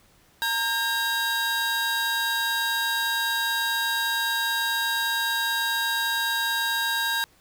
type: tone cluster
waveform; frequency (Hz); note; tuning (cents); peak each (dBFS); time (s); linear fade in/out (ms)
45% pulse; 921 / 1606 / 3813; A#5 / G6 / A#7; -21 / +41 / +38; -30 / -26 / -29; 0.42-7.24; 0
effects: pink hiss -59 dBFS RMS until 7.4 s